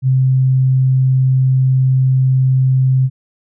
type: tone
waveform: sine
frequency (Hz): 130.81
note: C3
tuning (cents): 0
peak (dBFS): -9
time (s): 0.02-3.1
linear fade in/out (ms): 50
effects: none